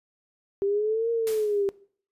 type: linear two-way sweep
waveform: sine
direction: up then down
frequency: 392 to 466.2 to 392 Hz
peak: -22 dBFS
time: 0.62-1.69 s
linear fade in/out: 0 ms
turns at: 1.11 s
type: noise with exponential decay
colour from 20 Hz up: white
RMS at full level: -35 dBFS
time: 1.27-1.7 s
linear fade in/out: 0 ms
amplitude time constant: 92 ms
effects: noise-tail reverb RT60 0.5 s tail -20 dB re dry + resampled to 32000 Hz